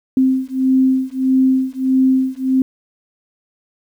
sine beating tone pair, 260.9 / 262.5 Hz, C4 / C4, -5 / +6 cents, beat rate 1.6 Hz, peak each -15 dBFS, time 0.17-2.62 s, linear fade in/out 2 ms, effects 8-bit

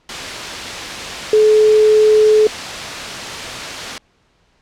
sine tone in noise, 429.2 Hz, A4, 43 cents flat, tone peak -7 dBFS, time 1.33-2.47 s, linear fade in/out 2 ms, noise white, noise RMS -24 dBFS, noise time 0.09-3.98 s, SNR +14 dB, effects pink hiss -58 dBFS RMS until 4.61 s + low-pass 5000 Hz 12 dB/octave

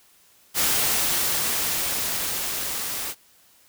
white noise with level ramp, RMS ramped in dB -21 to -30 dBFS, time 0.54-3.15 s, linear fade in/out 50 ms, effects white hiss -57 dBFS RMS until 3.68 s

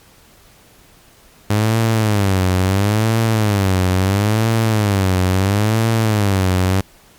sawtooth tone with vibrato, 102.1 Hz, G#2, 29 cents flat, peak -9 dBFS, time 1.5-6.81 s, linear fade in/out 5 ms, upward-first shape sine, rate 0.74 Hz, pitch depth 180 cents each way, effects pink hiss -48 dBFS RMS until 7.18 s + MP3 96 kbps

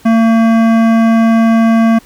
sine tone with hard clipping, 226.6 Hz, A#3, 49 cents flat, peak -8 dBFS, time 0.05-1.99 s, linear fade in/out 10 ms, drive 15 dB, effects pink hiss -43 dBFS RMS until 2.05 s

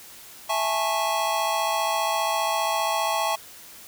square chord, A major seventh, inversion second, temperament just, 660 / 825 / 880 / 1100 Hz, E5 / G#5 / A5 / C#6, +2 / -12 / 0 / -14 cents, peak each -29 dBFS, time 0.49-3.36 s, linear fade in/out 10 ms, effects white hiss -45 dBFS RMS until 3.87 s

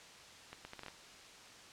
accelerating click train, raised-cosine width 0.3 ms, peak -30 dBFS, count 7, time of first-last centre 0.53-0.883 s, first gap 120 ms, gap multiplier 0.7, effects white hiss -55 dBFS RMS until 1.72 s + low-pass 6000 Hz 12 dB/octave

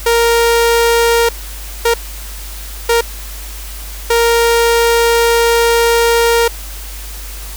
sawtooth tone bursts at uneven times, 466.2 Hz, A#4, in tune, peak -5 dBFS, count 4, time 0.06-1.29 / 1.85-1.94 / 2.89-3.01 / 4.1-6.48 s, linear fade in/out 5 ms, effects added 50 Hz sine -26 dBFS peak until 7.56 s + white hiss -31 dBFS RMS until 7.56 s

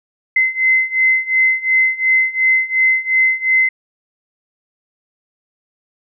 sine beating tone pair, 2055 / 2057.8 Hz, C7 / C7, -32 / -29 cents, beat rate 2.8 Hz, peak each -16 / -14 dBFS, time 0.36-3.69 s, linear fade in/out 5 ms, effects none

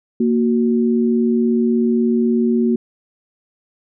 sine tone pair together, 233.1 / 369.5 Hz, A#3 / F#4, 0 / -2 cents, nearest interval minor sixth, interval 798 cents, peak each -14 / -19 dBFS, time 0.2-2.76 s, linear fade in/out 5 ms, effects none

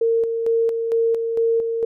sine tone with tremolo, 457.9 Hz, A#4, 31 cents flat, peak -15 dBFS, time 0.01-1.85 s, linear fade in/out 5 ms, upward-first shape square, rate 2.2 Hz, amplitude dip 45%, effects none

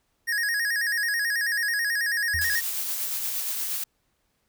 square tone with vibrato, 1760 Hz, A6, in tune, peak -24 dBFS, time 0.27-2.61 s, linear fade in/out 20 ms, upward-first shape square, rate 9.2 Hz, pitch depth 93 cents each way
sine tone with exponential decay, 82.41 Hz, E2, in tune, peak -27 dBFS, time 2.34-2.64 s, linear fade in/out 5 ms, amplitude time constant 65 ms
blue noise with tremolo, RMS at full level -28 dBFS, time 2.41-3.84 s, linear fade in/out 5 ms, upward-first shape sine, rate 8.5 Hz, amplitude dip 30%
effects pink hiss -72 dBFS RMS until 4.48 s

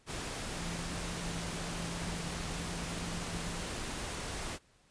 sine tone in noise, 170 Hz, F3, 46 cents flat, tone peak -42 dBFS, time 0.52-3.67 s, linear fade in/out 50 ms, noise pink, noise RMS -39 dBFS, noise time 0.06-4.59 s, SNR -6 dB, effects pink hiss -67 dBFS RMS until 4.9 s + resampled to 22050 Hz

